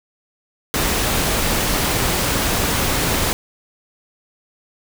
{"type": "noise", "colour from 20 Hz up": "pink", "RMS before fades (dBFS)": -19, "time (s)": [0.74, 3.33], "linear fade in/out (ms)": 0, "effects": []}